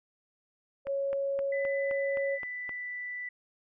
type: tone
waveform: sine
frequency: 553 Hz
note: C#5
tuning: 4 cents flat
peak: -28 dBFS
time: 0.85-2.39 s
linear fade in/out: 50 ms
type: click train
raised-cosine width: 0.5 ms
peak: -27 dBFS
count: 8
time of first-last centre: 0.87-2.693 s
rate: 3.84 Hz
type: tone with pitch glide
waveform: sine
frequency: 2002 to 1977.9 Hz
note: B6 to B6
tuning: +23 to +2 cents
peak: -35 dBFS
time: 1.52-3.29 s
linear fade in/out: 5 ms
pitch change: -21 cents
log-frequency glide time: 1.77-2.9 s
effects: none